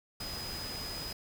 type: tone in noise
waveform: sine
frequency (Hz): 4992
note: D#8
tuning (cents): +5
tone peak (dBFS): -40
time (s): 0.2-1.13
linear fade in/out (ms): 5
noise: pink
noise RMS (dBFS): -42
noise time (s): 0.2-1.13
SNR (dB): -1
effects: none